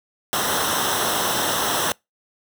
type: noise with comb filter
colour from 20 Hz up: pink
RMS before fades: -22 dBFS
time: 0.33-1.92 s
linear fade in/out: 0 ms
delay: 0.43 ms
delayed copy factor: -0.75
effects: noise-tail reverb RT60 0.2 s tail -26 dB re dry + high-pass 100 Hz 12 dB/octave